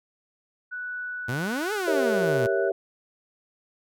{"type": "tone with tremolo", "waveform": "sine", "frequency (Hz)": 1480, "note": "F#6", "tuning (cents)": 0, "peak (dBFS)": -30, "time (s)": [0.71, 2.7], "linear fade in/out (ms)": 20, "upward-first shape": "triangle", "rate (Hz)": 0.86, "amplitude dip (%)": 25}
{"type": "exponential two-way sweep", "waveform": "sawtooth", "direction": "up then down", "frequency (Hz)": [113.6, 440, 113.6], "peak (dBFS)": -23, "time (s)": [1.28, 2.47], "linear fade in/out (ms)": 10, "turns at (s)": 1.73}
{"type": "chord", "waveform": "sine", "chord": "G diminished seventh", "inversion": "none", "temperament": "equal", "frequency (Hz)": [392, 466.2, 554.4, 659.3], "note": ["G4", "Bb4", "Db5", "Fb5"], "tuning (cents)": [0, 0, 0, 0], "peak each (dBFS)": [-25, -29, -28, -28], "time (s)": [1.87, 2.72], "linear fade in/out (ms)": 5}
{"effects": []}